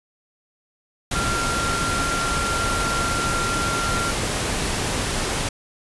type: tone in noise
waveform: sine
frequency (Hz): 1380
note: F6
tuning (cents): -21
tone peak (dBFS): -24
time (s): 1.15-4.11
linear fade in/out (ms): 5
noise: pink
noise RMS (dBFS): -24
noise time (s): 1.11-5.49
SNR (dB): -3
effects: resampled to 24000 Hz